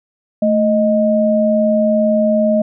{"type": "tone pair together", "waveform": "sine", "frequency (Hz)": [220, 622.3], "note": ["A3", "D#5"], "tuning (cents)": [0, 0], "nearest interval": "octave + tritone", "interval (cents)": 1800, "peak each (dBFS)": [-14, -13], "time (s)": [0.42, 2.62], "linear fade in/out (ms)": 5, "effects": []}